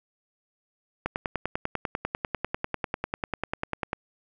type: click train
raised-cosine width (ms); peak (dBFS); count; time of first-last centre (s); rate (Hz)
0.5; -12; 30; 1.06-3.931; 10.1
effects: none